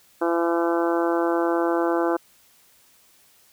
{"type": "harmonic tone", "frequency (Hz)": 169.2, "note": "E3", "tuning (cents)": 45, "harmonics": [2, 3, 4, 5, 6, 7, 8, 9], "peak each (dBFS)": [-22, -26, -28, -30, -32, -33, -34, -35], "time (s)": [0.21, 2.17], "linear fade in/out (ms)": 10, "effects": ["white hiss -57 dBFS RMS until 3.52 s"]}